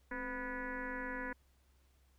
sine tone with frequency modulation, 987.8 Hz, B5, in tune, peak -38 dBFS, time 0.11-1.33 s, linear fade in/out 5 ms, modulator 241 Hz, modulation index 4, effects added 66 Hz sine -67 dBFS peak until 2.18 s + pink hiss -75 dBFS RMS until 2.18 s

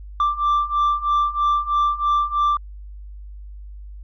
sine beating tone pair, 1174.7 / 1177.8 Hz, D6 / D6, 0 / +5 cents, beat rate 3.1 Hz, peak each -19 / -17 dBFS, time 0.2-2.57 s, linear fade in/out 2 ms, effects tanh soft clip ceiling -14 dBFS + added 50 Hz sine -34 dBFS peak until 4.03 s

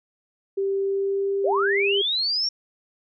sine tone with pitch glide, 392 to 398.9 Hz, G4 to G4, 0 to +30 cents, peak -21 dBFS, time 0.57-2.02 s, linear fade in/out 10 ms, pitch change +30 cents, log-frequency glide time 0.81-1.89 s
sine linear sweep, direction up, 461.1 to 5588 Hz, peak -21 dBFS, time 1.44-2.49 s, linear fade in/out 5 ms
effects none

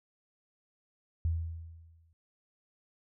sine tone with exponential decay, 82.41 Hz, E2, in tune, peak -25 dBFS, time 1.25-2.13 s, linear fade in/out 0 ms, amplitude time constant 190 ms, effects none

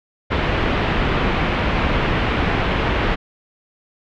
pink low-pass noise, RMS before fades -19 dBFS, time 0.3-3.16 s, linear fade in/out 20 ms, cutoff 3000 Hz, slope 24 dB/octave, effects none

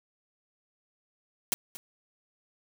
white noise with echo, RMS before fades -27 dBFS, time 1.52-1.54 s, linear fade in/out 0 ms, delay 230 ms, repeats 1, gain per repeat -15 dB, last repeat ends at 1.77 s, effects none

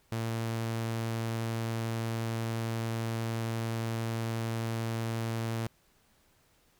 sawtooth tone, 113.9 Hz, A#2, 40 cents flat, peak -27 dBFS, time 0.12-5.67 s, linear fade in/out 0 ms, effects pink hiss -67 dBFS RMS until 6.79 s

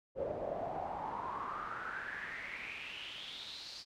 brown noise with band-pass filter sweep, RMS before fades -42 dBFS, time 0.15-3.85 s, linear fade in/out 50 ms, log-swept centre 510 to 4800 Hz, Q 6.7, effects none

